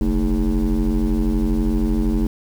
sine tone with frequency modulation, 130.81 Hz, C3, in tune, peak -13 dBFS, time 0.01-2.27 s, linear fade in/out 2 ms, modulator 91.4 Hz, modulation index 2.2, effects tanh soft clip ceiling -15 dBFS + 7-bit

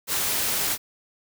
white noise, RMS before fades -25 dBFS, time 0.07-0.78 s, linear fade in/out 50 ms, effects none

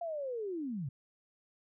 sine linear sweep, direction down, 698.5 to 121.7 Hz, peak -35 dBFS, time 0.01-0.89 s, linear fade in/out 5 ms, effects none

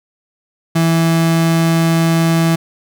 35% pulse tone, 164.81 Hz, E3, in tune, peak -9 dBFS, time 0.75-2.56 s, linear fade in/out 10 ms, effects none

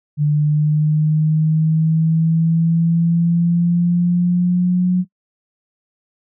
sine linear sweep, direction up, 147.8 to 182 Hz, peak -12 dBFS, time 0.17-5.05 s, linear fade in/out 50 ms, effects noise-tail reverb RT60 0.1 s tail -21 dB re dry

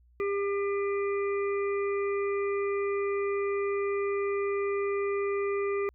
harmonic tone, 400.3 Hz, G4, 36 cents sharp, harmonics 1 / 3 / 5 / 6, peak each -27 / -37 / -41 / -43 dBFS, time 0.2-5.89 s, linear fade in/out 0 ms, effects added 60 Hz sine -58 dBFS peak until 5.94 s

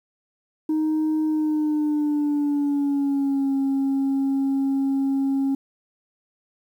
sine tone with pitch glide, 311.1 to 272.4 Hz, D#4 to C#4, 0 to -30 cents, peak -17 dBFS, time 0.69-5.55 s, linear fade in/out 5 ms, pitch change -230 cents, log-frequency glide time 1.25-3.54 s, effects tanh soft clip ceiling -18 dBFS + 9-bit

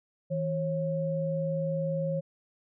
sine tone pair together, 161.8 / 544.2 Hz, E3 / C#5, -32 / -32 cents, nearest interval octave + major sixth, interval 2100 cents, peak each -30 / -30 dBFS, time 0.3-2.21 s, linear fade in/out 20 ms, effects none

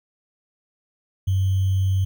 sine tone with sample-and-hold, 95.2 Hz, F#2, 50 cents sharp, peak -17 dBFS, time 1.27-2.05 s, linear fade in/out 10 ms, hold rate 3150 Hz, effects none

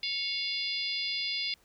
harmonic tone with a mistuned harmonic, 695 Hz, F5, 9 cents flat, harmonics 3 / 4 / 5 / 6 / 7, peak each -37 / -39 / -37 / -38 / -34 dBFS, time 0.03-1.54 s, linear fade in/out 2 ms, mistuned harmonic 3, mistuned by +90 cents, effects pink hiss -65 dBFS RMS until 1.64 s

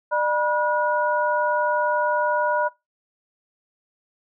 sine tone cluster, 601 / 970 / 1449 Hz, D5 / B5 / F#6, +40 / -31 / -37 cents, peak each -23 / -22 / -26 dBFS, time 0.11-2.69 s, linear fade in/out 20 ms, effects noise-tail reverb RT60 0.2 s tail -20 dB re dry

